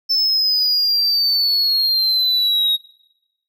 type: exponential sweep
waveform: triangle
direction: down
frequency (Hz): 5300 to 3768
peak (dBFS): -13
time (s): 0.09-2.77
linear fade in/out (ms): 20
effects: noise-tail reverb RT60 1.0 s tail -25 dB re dry